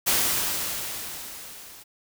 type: noise with level ramp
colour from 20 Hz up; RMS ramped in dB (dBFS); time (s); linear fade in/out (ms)
white; -21 to -46; 0.06-1.84; 20
effects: none